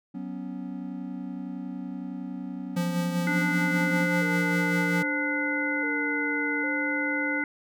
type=chord; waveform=triangle; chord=F# suspended fourth; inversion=none; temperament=just; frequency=185 / 246.7 / 277.5 Hz; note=F#3 / B3 / C#4; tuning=0 / -2 / +2 cents; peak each=-35 dBFS; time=0.14-4.07 s; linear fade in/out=10 ms
type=tone with tremolo; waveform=square; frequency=174.61 Hz; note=F3; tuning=in tune; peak=-25 dBFS; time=2.76-5.03 s; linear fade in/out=10 ms; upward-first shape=sine; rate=5.1 Hz; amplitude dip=35%
type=harmonic tone; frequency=293 Hz; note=D4; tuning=4 cents flat; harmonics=1 / 3 / 5 / 7; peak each=-30 / -38 / -30 / -29 dBFS; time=3.27-7.44 s; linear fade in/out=2 ms
type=tone with vibrato; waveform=sine; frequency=493.9 Hz; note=B4; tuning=in tune; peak=-35 dBFS; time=3.41-7.43 s; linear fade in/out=50 ms; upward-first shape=square; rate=0.62 Hz; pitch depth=100 cents each way
effects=none